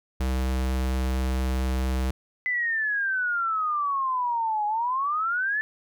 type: tone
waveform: square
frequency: 64.6 Hz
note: C2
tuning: 21 cents flat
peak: -24 dBFS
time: 0.2-2.11 s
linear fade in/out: 5 ms
type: exponential two-way sweep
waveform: sine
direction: down then up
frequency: 2025 to 827 to 1770 Hz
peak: -23 dBFS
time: 2.46-5.61 s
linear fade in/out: 0 ms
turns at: 4.66 s
effects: none